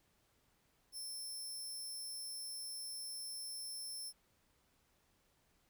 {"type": "tone", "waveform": "20% pulse", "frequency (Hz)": 5340, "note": "E8", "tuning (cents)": 22, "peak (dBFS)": -38, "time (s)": [0.92, 4.13], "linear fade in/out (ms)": 50, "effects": ["pink hiss -75 dBFS RMS until 5.69 s"]}